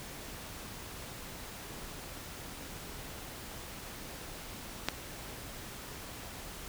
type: clicks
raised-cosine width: 0.2 ms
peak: -30 / -11 dBFS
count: 2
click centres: 4.874 / 4.886 s
effects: pink hiss -45 dBFS RMS until 6.68 s